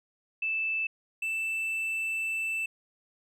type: tone pair in turn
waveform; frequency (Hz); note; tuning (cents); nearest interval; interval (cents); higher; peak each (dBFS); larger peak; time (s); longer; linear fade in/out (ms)
sine / triangle; 2637 / 2650; E7 / E7; 0 / +9; unison; 9; second; -27; neither; 0.42-0.87 / 1.22-2.66; second; 5
effects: none